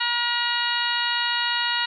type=harmonic tone; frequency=477.3 Hz; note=A#4; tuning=41 cents sharp; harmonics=2 / 3 / 4 / 5 / 6 / 7 / 8 / 9; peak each=-29 / -29 / -28 / -38 / -27 / -39 / -30 / -31 dBFS; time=0-1.86 s; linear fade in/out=10 ms; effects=none